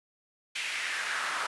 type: noise with high-pass filter sweep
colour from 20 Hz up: brown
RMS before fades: -33 dBFS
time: 0.55-1.47 s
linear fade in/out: 10 ms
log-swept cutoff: 2500 to 1200 Hz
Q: 2.4
effects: resampled to 24000 Hz